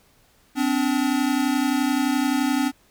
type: tone pair together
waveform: square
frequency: 256.3 / 287.9 Hz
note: C4 / D4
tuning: -36 / -34 cents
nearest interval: major second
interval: 202 cents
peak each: -23 dBFS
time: 0.55-2.72 s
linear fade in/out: 50 ms
effects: pink hiss -59 dBFS RMS until 2.9 s